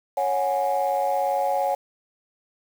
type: chord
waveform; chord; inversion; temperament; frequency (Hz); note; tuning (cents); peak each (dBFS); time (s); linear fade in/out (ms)
sine; C# suspended fourth; none; equal with one note detuned; 554.4 / 733.2 / 830.6; C#5 / F#5 / G#5; 0 / -16 / 0; -24; 0.17-1.75; 5
effects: tanh soft clip ceiling -14 dBFS + 7-bit

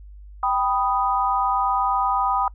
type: chord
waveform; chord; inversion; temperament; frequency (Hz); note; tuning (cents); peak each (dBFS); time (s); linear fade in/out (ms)
sine; G augmented; none; equal; 784 / 987.8 / 1244.5; G5 / B5 / D#6; 0 / 0 / 0; -23; 0.43-2.48; 2
effects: noise-tail reverb RT60 0.1 s tail -25 dB re dry + added 50 Hz sine -39 dBFS peak until 2.54 s

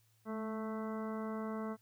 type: harmonic tone with a mistuned harmonic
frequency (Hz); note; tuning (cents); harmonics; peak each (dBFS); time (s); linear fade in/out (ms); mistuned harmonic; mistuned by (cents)
220; A3; 0; 1 / 2 / 3 / 4 / 5 / 6 / 7 / 9; -39 / -44 / -47 / -52 / -48 / -51 / -57 / -59; 0.25-1.77; 50; 1; -26
effects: added 111 Hz sine -70 dBFS peak until 1.81 s + white hiss -74 dBFS RMS until 1.81 s

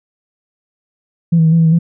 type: tone with pitch steps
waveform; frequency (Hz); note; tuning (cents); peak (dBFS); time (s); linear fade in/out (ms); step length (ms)
sine; 167.8 / 161.7 / 159.8 / 166.3 / 163.5 / 160.4 / 168.2; E3 / E3 / D#3 / E3 / E3 / E3 / E3; +31 / -33 / +47 / +16 / -14 / -47 / +35; -6; 1.32-1.789; 10; 67
effects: tanh soft clip ceiling -3 dBFS

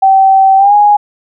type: tone with pitch glide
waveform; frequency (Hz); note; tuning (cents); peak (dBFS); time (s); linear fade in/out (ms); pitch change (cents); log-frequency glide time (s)
sine; 772 to 827.4; G5 to G#5; -27 to -7; -3; 0.02-0.97; 10; +120; 0.57-0.74
effects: none

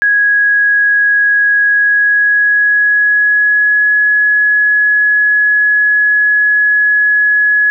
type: tone with pitch glide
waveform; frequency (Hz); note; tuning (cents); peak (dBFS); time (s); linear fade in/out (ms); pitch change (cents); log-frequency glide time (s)
sine; 1661.2 to 1688.3; G#6 to G#6; 0 to +28; -7; 0.02-7.7; 0; +28; 1.64-3.96
effects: none

